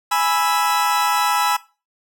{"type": "chord", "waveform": "40% pulse", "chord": "E major", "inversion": "first", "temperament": "equal", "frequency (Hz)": [830.6, 987.8, 1318.5], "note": ["G#5", "B5", "E6"], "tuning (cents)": [0, 0, 0], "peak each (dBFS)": -20, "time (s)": [0.11, 1.57], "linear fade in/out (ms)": 10, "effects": ["noise-tail reverb RT60 0.3 s tail -18 dB re dry"]}